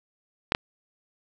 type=clicks; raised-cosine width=0.3 ms; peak=-5 dBFS; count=2; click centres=0.521 / 0.549 s; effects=none